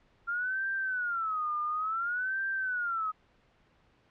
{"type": "tone with vibrato", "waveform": "sine", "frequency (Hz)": 1379, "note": "F6", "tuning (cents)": -22, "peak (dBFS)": -29, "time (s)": [0.27, 3.12], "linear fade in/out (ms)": 20, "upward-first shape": "sine", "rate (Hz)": 0.57, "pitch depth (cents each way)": 230, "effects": ["pink hiss -66 dBFS RMS until 4.1 s", "low-pass 3000 Hz 12 dB/octave"]}